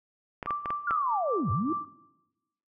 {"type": "clicks", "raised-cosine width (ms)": 0.5, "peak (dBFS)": -19, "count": 6, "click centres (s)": [0.428, 0.46, 0.507, 0.658, 0.705, 0.909]}
{"type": "tone with tremolo", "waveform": "sine", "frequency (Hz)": 1172, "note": "D6", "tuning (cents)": -4, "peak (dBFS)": -27, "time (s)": [0.47, 1.85], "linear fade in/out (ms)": 5, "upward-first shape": "triangle", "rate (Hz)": 4.9, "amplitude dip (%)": 70}
{"type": "linear two-way sweep", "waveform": "sine", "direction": "down then up", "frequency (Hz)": [1441, 86.1, 347.5], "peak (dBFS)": -26, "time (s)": [0.87, 1.73], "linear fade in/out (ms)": 5, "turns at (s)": 1.51}
{"effects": ["noise-tail reverb RT60 1.0 s tail -18 dB re dry"]}